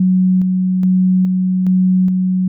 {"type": "tone with tremolo", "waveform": "sine", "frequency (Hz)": 185, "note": "F#3", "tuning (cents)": 0, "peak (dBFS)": -9, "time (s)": [0, 2.48], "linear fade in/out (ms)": 5, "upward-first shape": "square", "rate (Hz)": 1.2, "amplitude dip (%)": 30, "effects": []}